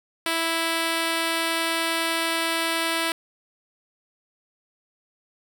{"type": "tone", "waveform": "5% pulse", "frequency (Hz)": 329.6, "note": "E4", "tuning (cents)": 0, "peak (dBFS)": -11, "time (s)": [0.26, 3.12], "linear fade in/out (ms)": 2, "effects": []}